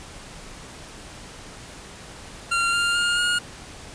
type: tone with pitch steps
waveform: 25% pulse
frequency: 1382 / 1398.1 / 1414.3 / 1430.7 Hz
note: F6 / F6 / F6 / F6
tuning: -19 / +1 / +21 / +41 cents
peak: -16 dBFS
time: 2.51-3.39 s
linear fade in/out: 10 ms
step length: 220 ms
effects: pink hiss -41 dBFS RMS until 3.94 s + resampled to 22050 Hz